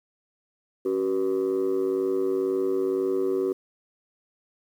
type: tone with amplitude modulation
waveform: sine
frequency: 379.5 Hz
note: F#4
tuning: 44 cents sharp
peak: -16 dBFS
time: 0.85-3.53 s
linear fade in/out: 10 ms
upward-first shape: sine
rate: 102 Hz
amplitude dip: 95%
effects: tanh soft clip ceiling -18 dBFS + 9-bit